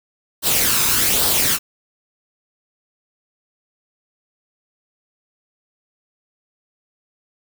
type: noise with flanger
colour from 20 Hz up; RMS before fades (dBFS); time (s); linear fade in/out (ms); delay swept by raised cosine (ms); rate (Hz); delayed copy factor
white; -17; 0.42-1.59; 50; 0.22 to 0.81; 1.2; +0.5
effects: none